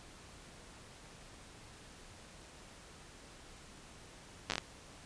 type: slowing click train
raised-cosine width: 0.2 ms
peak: -16 dBFS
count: 6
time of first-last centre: 4.5-4.581 s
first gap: 9 ms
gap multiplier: 1.3
effects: pink hiss -55 dBFS RMS until 5.05 s + resampled to 22050 Hz